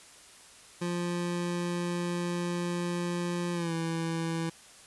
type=tone with pitch glide; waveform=25% pulse; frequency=174.61 to 164.91 Hz; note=F3 to E3; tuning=0 to +1 cents; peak=-26 dBFS; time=0.81-4.5 s; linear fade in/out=10 ms; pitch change=-99 cents; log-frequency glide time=3.53-3.73 s; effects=white hiss -53 dBFS RMS until 4.86 s + resampled to 24000 Hz